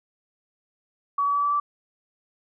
sine tone with pitch steps, 1134 / 1141.2 / 1148.5 / 1155.8 / 1163.2 Hz, C#6 / C#6 / D6 / D6 / D6, +39 / +50 / -39 / -28 / -17 cents, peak -20 dBFS, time 1.18-1.6 s, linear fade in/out 5 ms, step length 84 ms, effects none

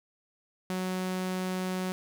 sawtooth tone, 185 Hz, F#3, in tune, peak -26 dBFS, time 0.7-1.92 s, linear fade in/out 0 ms, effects none

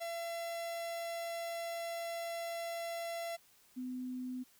45% pulse / sine tone pair in turn, 676 / 253.2 Hz, E5 / B3, +43 / +43 cents, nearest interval octave + perfect fourth, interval 1700 cents, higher first, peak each -38 / -38 dBFS, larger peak neither, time 0-3.37 / 3.76-4.44 s, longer first, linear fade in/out 20 ms, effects white hiss -66 dBFS RMS until 4.59 s

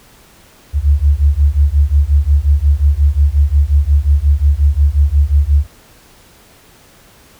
sine beating tone pair, 69.3 / 74.9 Hz, C#2 / D2, 0 / +35 cents, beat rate 5.6 Hz, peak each -11 dBFS, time 0.73-5.67 s, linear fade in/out 50 ms, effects pink hiss -45 dBFS RMS until 7.39 s

